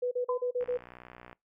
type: tone bursts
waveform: sine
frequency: 493.9 Hz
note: B4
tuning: in tune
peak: -27 dBFS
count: 6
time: 0.02-0.775 s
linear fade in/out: 10 ms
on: 95 ms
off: 37 ms
type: tone with exponential decay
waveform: sine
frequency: 1015 Hz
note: B5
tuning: 47 cents sharp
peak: -30 dBFS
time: 0.29-0.52 s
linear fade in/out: 2 ms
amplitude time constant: 50 ms
type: click train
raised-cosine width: 0.5 ms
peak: -32 dBFS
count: 45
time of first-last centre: 0.61-1.329 s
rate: 61.2 Hz
effects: noise-tail reverb RT60 0.2 s tail -24 dB re dry